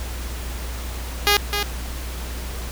5% pulse tone with echo, 410 Hz, G#4, 22 cents flat, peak -3 dBFS, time 1.27-1.37 s, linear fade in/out 0 ms, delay 260 ms, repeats 1, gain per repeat -7 dB, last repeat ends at 1.63 s, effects added 60 Hz sine -28 dBFS peak until 2.71 s + pink hiss -35 dBFS RMS until 2.71 s

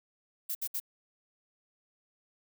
violet noise bursts, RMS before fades -34 dBFS, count 3, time 0.49-0.801 s, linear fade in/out 10 ms, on 61 ms, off 64 ms, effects none

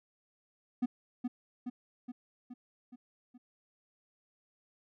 triangle tone with echo, 246.9 Hz, B3, in tune, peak -25 dBFS, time 0.82-0.86 s, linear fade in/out 10 ms, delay 420 ms, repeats 6, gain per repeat -4 dB, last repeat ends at 3.38 s, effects none

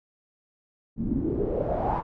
pink noise with low-pass filter sweep, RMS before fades -27 dBFS, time 0.96-2.03 s, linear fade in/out 50 ms, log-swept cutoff 210 to 1000 Hz, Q 5.5, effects none

